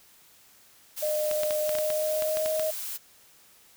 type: noise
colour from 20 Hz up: blue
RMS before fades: -35 dBFS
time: 0.96-2.98 s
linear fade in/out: 20 ms
type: tone with pitch glide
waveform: sine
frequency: 609 to 627.2 Hz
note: D#5 to D#5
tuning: -37 to +14 cents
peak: -25 dBFS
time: 1.02-2.71 s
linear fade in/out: 10 ms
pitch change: +51 cents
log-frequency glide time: 1.6-2.51 s
type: clicks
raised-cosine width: 0.2 ms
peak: -16 dBFS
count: 11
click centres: 1.313 / 1.434 / 1.508 / 1.693 / 1.752 / 1.786 / 1.903 / 2.223 / 2.371 / 2.46 / 2.596 s
effects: white hiss -57 dBFS RMS until 3.76 s